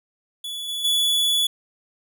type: tone with level steps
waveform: 45% pulse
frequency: 3424 Hz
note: A7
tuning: 48 cents flat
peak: -29 / -26 / -18 dBFS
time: 0.44-1.47 s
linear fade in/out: 5 ms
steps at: 0.68 / 0.84 s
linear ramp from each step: 10 ms
effects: none